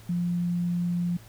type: tone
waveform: sine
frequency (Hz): 174.61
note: F3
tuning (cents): 0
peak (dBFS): -24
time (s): 0.09-1.17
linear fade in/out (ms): 5
effects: added 111 Hz sine -49 dBFS peak until 1.28 s + pink hiss -53 dBFS RMS until 1.28 s